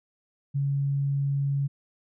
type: tone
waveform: sine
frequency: 139.8 Hz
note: C#3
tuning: 15 cents sharp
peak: -23 dBFS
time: 0.54-1.68 s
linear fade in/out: 20 ms
effects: none